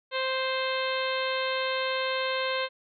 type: harmonic tone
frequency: 523.3 Hz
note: C5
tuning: in tune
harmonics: 1 / 2 / 3 / 4 / 5 / 6 / 7 / 8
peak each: -30 / -33 / -35 / -36 / -37 / -38 / -38 / -39 dBFS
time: 0.11-2.69 s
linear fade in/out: 50 ms
effects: none